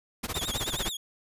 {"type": "noise with tremolo", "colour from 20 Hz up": "pink", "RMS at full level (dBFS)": -30, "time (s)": [0.23, 0.9], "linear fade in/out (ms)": 10, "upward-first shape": "sine", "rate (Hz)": 16, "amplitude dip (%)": 95}
{"type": "tone with vibrato", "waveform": "sawtooth", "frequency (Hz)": 3520, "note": "A7", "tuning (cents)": 0, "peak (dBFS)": -30, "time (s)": [0.34, 0.97], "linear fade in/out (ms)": 5, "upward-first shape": "triangle", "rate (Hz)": 9.4, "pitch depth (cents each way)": 150}
{"effects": ["resampled to 32000 Hz"]}